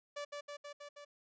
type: tone with echo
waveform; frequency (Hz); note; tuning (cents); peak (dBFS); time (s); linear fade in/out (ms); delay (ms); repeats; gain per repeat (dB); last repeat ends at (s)
sawtooth; 580; D5; -22; -36; 0.16-0.25; 10; 160; 5; -2; 1.05
effects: resampled to 16000 Hz